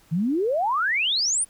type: exponential sweep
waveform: sine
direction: up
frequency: 150.8 to 9960 Hz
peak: -20 dBFS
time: 0.11-1.45 s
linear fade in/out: 20 ms
effects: pink hiss -57 dBFS RMS until 1.49 s